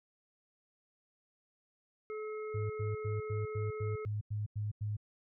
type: harmonic tone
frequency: 430 Hz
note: A4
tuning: 40 cents flat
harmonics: 1 / 3 / 5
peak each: -38 / -48 / -52 dBFS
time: 2.1-4.05 s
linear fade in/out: 0 ms
type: tone bursts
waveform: sine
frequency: 105 Hz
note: G#2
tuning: 19 cents sharp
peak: -33 dBFS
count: 10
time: 2.54-4.968 s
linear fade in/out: 10 ms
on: 160 ms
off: 92 ms
effects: none